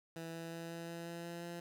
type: tone with pitch steps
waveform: 15% pulse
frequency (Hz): 164.81 / 165.76 / 166.72 / 167.69 / 168.66 / 169.64 / 170.62 / 171.61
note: E3 / E3 / E3 / E3 / E3 / E3 / F3 / F3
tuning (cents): 0 / +10 / +20 / +30 / +40 / +50 / -40 / -30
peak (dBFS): -37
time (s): 0.16-1.6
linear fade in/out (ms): 2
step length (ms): 180
effects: none